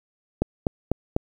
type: click train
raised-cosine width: 2 ms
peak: -7 dBFS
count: 4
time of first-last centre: 0.42-1.164 s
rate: 4.03 Hz
effects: 8-bit